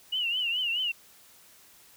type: tone with vibrato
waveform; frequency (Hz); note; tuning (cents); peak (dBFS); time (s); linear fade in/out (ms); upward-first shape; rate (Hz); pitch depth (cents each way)
sine; 2879; F#7; -48; -26; 0.12-0.92; 10; triangle; 4.7; 130
effects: white hiss -56 dBFS RMS until 1.96 s